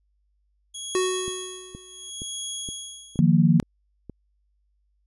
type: tone with tremolo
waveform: 15% pulse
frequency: 3322 Hz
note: G#7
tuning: in tune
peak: -22 dBFS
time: 0.74-3.2 s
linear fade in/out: 10 ms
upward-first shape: sine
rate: 0.72 Hz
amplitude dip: 85%
type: tone with exponential decay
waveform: square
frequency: 370 Hz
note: F#4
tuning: in tune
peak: -20 dBFS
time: 0.95-2.1 s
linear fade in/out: 1 ms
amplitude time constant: 250 ms
type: click train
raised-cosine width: 3 ms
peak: -24 dBFS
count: 7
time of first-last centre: 1.28-4.097 s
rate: 2.13 Hz
type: chord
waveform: sine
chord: Eb suspended second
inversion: none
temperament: equal with one note detuned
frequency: 155.56 / 174.61 / 231.3 Hz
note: Eb3 / F3 / Bb3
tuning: 0 / 0 / -13 cents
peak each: -19 / -18 / -21 dBFS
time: 3.19-3.6 s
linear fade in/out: 0 ms
effects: added 50 Hz sine -65 dBFS peak until 5.06 s + resampled to 24000 Hz